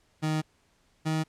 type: tone pair in turn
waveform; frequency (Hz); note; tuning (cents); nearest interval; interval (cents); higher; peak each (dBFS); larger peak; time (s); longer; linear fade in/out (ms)
30% pulse; 155.56 / 157.64; D#3 / D#3; 0 / +23; unison; 23; second; -23; neither; 0.22-0.42 / 1.05-1.24; first; 20
effects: pink hiss -67 dBFS RMS until 1.28 s + low-pass 9000 Hz 12 dB/octave